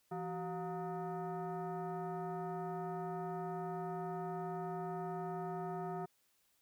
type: tone with frequency modulation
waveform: sine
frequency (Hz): 167.6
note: E3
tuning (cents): +29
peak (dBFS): -38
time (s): 0.11-6.06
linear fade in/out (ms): 10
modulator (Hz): 546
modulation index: 1.5
effects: white hiss -75 dBFS RMS until 6.61 s